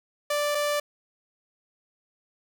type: tone pair in turn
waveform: sawtooth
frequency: 587 / 587 Hz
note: D5 / D5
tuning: -1 / -1 cents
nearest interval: unison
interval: 0 cents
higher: neither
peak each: -20 dBFS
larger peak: neither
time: 0.3-0.55 / 0.55-0.8 s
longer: neither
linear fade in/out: 5 ms
effects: none